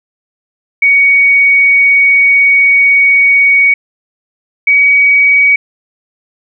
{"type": "tone pair in turn", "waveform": "sine", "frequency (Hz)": [2241, 2261], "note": ["C#7", "C#7"], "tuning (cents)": [18, 34], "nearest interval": "unison", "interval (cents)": 16, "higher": "second", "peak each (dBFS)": -4, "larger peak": "neither", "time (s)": [[0.82, 3.74], [4.67, 5.56]], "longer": "first", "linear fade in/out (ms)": 5, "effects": []}